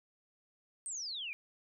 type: exponential sweep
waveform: sine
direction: down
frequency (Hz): 8700 to 2319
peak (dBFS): -38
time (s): 0.86-1.33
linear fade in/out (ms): 0
effects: none